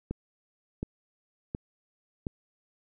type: click train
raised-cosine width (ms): 3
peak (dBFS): -19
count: 4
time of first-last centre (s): 0.11-2.268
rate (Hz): 1.39
effects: none